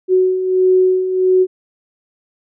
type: beating tone pair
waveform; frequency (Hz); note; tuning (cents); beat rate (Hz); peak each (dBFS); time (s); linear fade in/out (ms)
sine; 370 / 371.5; F#4 / F#4; 0 / +7; 1.5; -18 / -11; 0.08-1.47; 50
effects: none